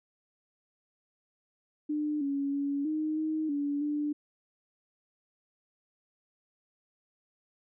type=tone with pitch steps; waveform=sine; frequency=299.8 / 279.6 / 282.2 / 309.3 / 312.8 / 286.7 / 295.5 Hz; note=D4 / C#4 / C#4 / D#4 / D#4 / D4 / D4; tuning=+36 / +15 / +31 / -10 / +9 / -42 / +11 cents; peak=-28 dBFS; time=1.89-4.13 s; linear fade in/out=10 ms; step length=320 ms; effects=none